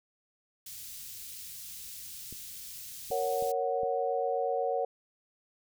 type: band-stop noise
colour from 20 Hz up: white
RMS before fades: -44 dBFS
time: 0.66-3.52 s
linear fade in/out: 5 ms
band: 120 to 3600 Hz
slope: 12 dB/octave
type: clicks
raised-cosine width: 3 ms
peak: -34 dBFS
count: 4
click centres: 2.326 / 3.105 / 3.424 / 3.833 s
type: chord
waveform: sine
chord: F# major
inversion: first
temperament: equal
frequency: 466.2 / 554.4 / 740 Hz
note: A#4 / C#5 / F#5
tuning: 0 / 0 / 0 cents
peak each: -32 dBFS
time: 3.11-4.85 s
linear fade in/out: 5 ms
effects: none